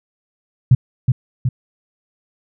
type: tone with echo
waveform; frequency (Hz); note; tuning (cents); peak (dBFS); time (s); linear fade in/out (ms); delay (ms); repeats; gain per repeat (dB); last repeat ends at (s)
sine; 125.9; B2; +34; -5; 0.71-0.75; 5; 370; 2; -4; 1.49
effects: none